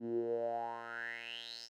10% pulse tone with band-pass filter sweep, 116.54 Hz, A#2, in tune, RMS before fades -40 dBFS, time 0-1.69 s, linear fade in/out 50 ms, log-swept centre 260 to 5500 Hz, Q 8, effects none

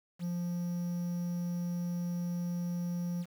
triangle tone with quantisation, 174.61 Hz, F3, in tune, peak -30 dBFS, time 0.19-3.26 s, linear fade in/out 50 ms, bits 9, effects none

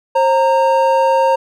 triangle tone pair together, 533 / 924.3 Hz, C5 / A#5, +32 / -15 cents, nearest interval minor seventh, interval 953 cents, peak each -11 dBFS, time 0.15-1.36 s, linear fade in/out 10 ms, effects none

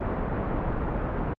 pink low-pass noise, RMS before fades -28 dBFS, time 0-1.34 s, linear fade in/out 10 ms, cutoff 1300 Hz, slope 12 dB/octave, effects low-pass 2000 Hz 12 dB/octave + Opus 24 kbps

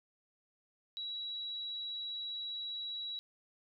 sine tone, 3895 Hz, B7, 25 cents flat, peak -38 dBFS, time 0.97-3.19 s, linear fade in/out 0 ms, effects none

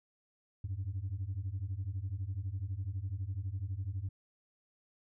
sine beating tone pair, 89.7 / 101.7 Hz, F2 / G#2, +47 / -36 cents, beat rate 12 Hz, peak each -37 / -36 dBFS, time 0.64-4.09 s, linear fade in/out 5 ms, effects tanh soft clip ceiling -31 dBFS

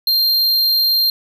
square tone, 4186 Hz, C8, in tune, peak -13 dBFS, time 0.07-1.1 s, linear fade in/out 2 ms, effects none

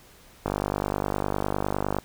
click train, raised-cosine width 1 ms, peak -11 dBFS, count 77, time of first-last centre 0.46-1.986 s, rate 49.8 Hz, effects pink hiss -53 dBFS RMS until 2.04 s

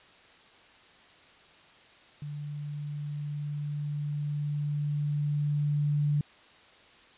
sine tone with level ramp, 146.83 Hz, D3, in tune, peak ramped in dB -35 to -23 dBFS, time 2.22-6.21 s, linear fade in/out 2 ms, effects white hiss -56 dBFS RMS until 7.17 s + resampled to 8000 Hz

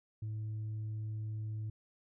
sine tone with tanh clipping, 108.2 Hz, A2, 29 cents flat, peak -37 dBFS, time 0.22-1.7 s, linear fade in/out 5 ms, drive 1 dB, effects none

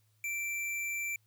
square tone, 2344 Hz, D7, 4 cents flat, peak -34 dBFS, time 0.24-1.16 s, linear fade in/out 2 ms, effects added 107 Hz sine -68 dBFS peak until 1.26 s + white hiss -75 dBFS RMS until 1.26 s

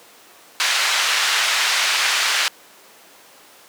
pink band-pass noise, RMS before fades -19 dBFS, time 0.6-2.48 s, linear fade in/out 0 ms, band 1500 to 5600 Hz, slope 12 dB/octave, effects pink hiss -46 dBFS RMS until 3.68 s + high-pass 400 Hz 12 dB/octave

